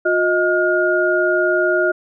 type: tone cluster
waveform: sine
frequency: 358.4 / 627 / 1426 Hz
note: F4 / D#5 / F6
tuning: +45 / +13 / +36 cents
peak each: -18 dBFS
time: 0.05-1.92 s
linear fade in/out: 10 ms
effects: none